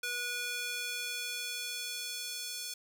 square tone with high-pass filter sweep, 486.4 Hz, B4, 26 cents flat, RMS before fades -38 dBFS, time 0.03-2.74 s, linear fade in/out 5 ms, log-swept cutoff 1700 to 4400 Hz, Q 1.1, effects none

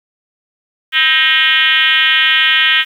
sine tone with frequency modulation, 2453 Hz, D#7, 25 cents flat, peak -8 dBFS, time 0.92-2.85 s, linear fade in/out 50 ms, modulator 290 Hz, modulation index 3.2, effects 7-bit

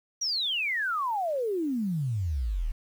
sine exponential sweep, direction down, 5870 to 34.03 Hz, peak -26 dBFS, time 0.21-2.72 s, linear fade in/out 10 ms, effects 9-bit

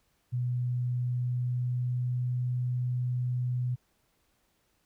sine tone with pitch glide, 123.47 to 124.33 Hz, B2 to B2, 0 to +12 cents, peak -27 dBFS, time 0.32-3.76 s, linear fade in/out 20 ms, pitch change +12 cents, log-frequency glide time 0.99-2.39 s, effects pink hiss -72 dBFS RMS until 4.85 s

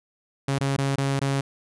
sawtooth tone with dropouts, 137.5 Hz, C#3, 14 cents flat, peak -18 dBFS, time 0.48-1.41 s, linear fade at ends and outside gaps 5 ms, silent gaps 0.586-0.608 / 0.766-0.782 / 0.958-0.98 / 1.194-1.214 s, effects resampled to 24000 Hz

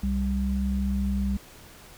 sine tone pair together, 65.41 / 197.03 Hz, C2 / G3, 0 / +9 cents, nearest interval octave + perfect fifth, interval 1909 cents, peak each -26 / -26 dBFS, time 0.03-1.37 s, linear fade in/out 5 ms, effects pink hiss -49 dBFS RMS until 1.97 s

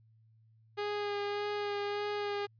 sawtooth tone with vibrato, 410.4 Hz, G#4, 21 cents flat, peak -29 dBFS, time 0.77-2.47 s, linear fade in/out 20 ms, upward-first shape sine, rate 1.7 Hz, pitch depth 15 cents each way, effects added 111 Hz sine -61 dBFS peak until 2.59 s + resampled to 11025 Hz

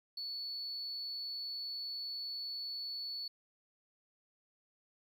triangle tone, 4435 Hz, C#8, in tune, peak -36 dBFS, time 0.17-3.28 s, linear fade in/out 5 ms, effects tanh soft clip ceiling -36 dBFS

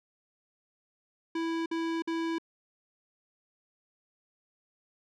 square tone bursts, 329.6 Hz, E4, in tune, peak -30 dBFS, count 3, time 1.35-2.384 s, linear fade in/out 5 ms, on 310 ms, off 52 ms, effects low-pass 4000 Hz 12 dB/octave

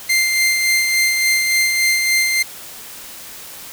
sawtooth tone with tremolo, 2093 Hz, C7, in tune, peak -9 dBFS, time 0.09-2.43 s, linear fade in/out 10 ms, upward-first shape sine, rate 3.5 Hz, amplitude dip 35%, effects white hiss -35 dBFS RMS until 3.72 s

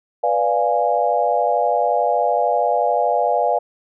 sine chord, B diminished seventh, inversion none, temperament equal, 493.9 / 587.3 / 698.5 / 830.6 Hz, B4 / D5 / F5 / Ab5, 0 / 0 / 0 / 0 cents, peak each -22 / -21 / -19 / -21 dBFS, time 0.23-3.59 s, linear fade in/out 10 ms, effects none

